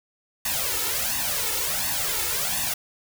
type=noise with flanger; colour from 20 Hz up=white; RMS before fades=-26 dBFS; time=0.45-2.74 s; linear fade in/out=5 ms; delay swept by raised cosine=1.1 to 2.3 ms; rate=1.4 Hz; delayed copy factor=+0.85; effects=none